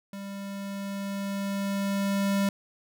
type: tone with level ramp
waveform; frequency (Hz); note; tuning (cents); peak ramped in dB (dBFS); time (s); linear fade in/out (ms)
square; 198.1; G3; +18; -37 to -23; 0.13-2.49; 2
effects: none